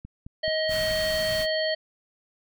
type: click train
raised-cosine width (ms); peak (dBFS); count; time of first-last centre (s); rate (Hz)
5; -27; 5; 0.05-0.91; 4.65
type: harmonic tone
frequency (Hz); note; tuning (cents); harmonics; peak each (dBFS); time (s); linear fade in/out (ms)
630; D#5; +21; 1 / 3 / 5 / 7; -25 / -31 / -34 / -31; 0.43-1.75; 10
type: band-stop noise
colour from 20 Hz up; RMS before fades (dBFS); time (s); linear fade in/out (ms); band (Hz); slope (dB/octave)
pink; -35; 0.68-1.47; 50; 230 to 1100; 24
effects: none